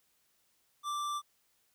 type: tone with hard clipping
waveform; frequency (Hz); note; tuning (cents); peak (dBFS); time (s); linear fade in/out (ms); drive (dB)
sine; 1174.7; D6; 0; -35; 0.83-1.22; 50; 15
effects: white hiss -73 dBFS RMS until 1.74 s